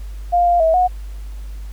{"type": "tone with pitch steps", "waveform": "sine", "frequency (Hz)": [702, 698, 647, 728], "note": ["F5", "F5", "E5", "F#5"], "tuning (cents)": [9, -1, -32, -28], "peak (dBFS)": -11, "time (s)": [0.32, 0.88], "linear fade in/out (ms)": 20, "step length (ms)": 140, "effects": ["added 50 Hz sine -27 dBFS peak until 1.72 s", "pink hiss -49 dBFS RMS until 1.72 s"]}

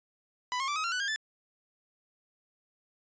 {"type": "tone with pitch steps", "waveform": "sawtooth", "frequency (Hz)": [994, 1077.7, 1168.5, 1266.9, 1373.6, 1489.3, 1614.8, 1750.8], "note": ["B5", "C#6", "D6", "D#6", "F6", "F#6", "G#6", "A6"], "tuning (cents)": [11, -49, -9, 31, -29, 11, -49, -9], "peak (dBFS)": -26, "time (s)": [0.52, 1.16], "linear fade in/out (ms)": 0, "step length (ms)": 80, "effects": ["resampled to 16000 Hz"]}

